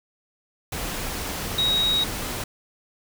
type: tone in noise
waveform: sine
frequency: 3800 Hz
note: A#7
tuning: 33 cents sharp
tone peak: -19 dBFS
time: 1.58-2.04 s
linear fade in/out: 5 ms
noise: pink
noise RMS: -30 dBFS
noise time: 0.72-2.44 s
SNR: +8 dB
effects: none